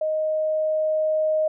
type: tone with level ramp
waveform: sine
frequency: 623 Hz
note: D#5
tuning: 2 cents sharp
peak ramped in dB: -21 to -18 dBFS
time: 0.01-1.48 s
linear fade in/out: 5 ms
effects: none